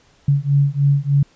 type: beating tone pair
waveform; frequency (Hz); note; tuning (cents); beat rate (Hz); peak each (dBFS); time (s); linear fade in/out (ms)
sine; 139.7 / 143; C#3 / D3; +14 / -46; 3.3; -16; 0.28-1.23; 5
effects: pink hiss -55 dBFS RMS until 1.35 s + resampled to 16000 Hz